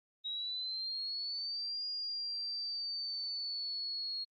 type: exponential two-way sweep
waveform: sine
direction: up then down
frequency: 3815 to 4848 to 4292 Hz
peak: -36 dBFS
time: 0.24-4.25 s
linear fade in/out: 20 ms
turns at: 1.86 s
effects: Opus 24 kbps